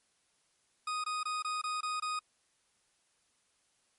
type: tone bursts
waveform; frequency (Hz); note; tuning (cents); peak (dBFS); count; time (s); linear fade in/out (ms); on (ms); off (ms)
40% pulse; 1244.5; D#6; 0; -32; 7; 0.87-2.192; 5; 170; 22
effects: white hiss -73 dBFS RMS until 3.98 s + MP3 48 kbps